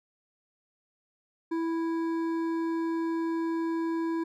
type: tone with hard clipping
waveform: triangle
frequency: 329.6 Hz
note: E4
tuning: in tune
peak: -29 dBFS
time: 1.51-4.24 s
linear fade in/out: 10 ms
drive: 13 dB
effects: none